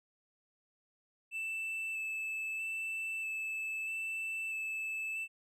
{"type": "tone with vibrato", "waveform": "triangle", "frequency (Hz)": 2637, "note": "E7", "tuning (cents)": 0, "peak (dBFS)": -34, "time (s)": [1.31, 5.28], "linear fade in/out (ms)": 50, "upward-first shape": "square", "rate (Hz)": 0.78, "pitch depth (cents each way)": 10, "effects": []}